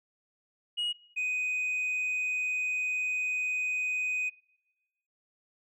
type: tone pair in turn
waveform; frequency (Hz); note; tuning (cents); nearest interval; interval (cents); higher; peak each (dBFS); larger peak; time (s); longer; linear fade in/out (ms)
sine; 2893 / 2499; F#7 / D#7; -40 / +7; minor third; 253; first; -26; neither; 0.77-0.93 / 1.16-4.3; second; 20
effects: noise-tail reverb RT60 1.0 s tail -22 dB re dry + tanh soft clip ceiling -27 dBFS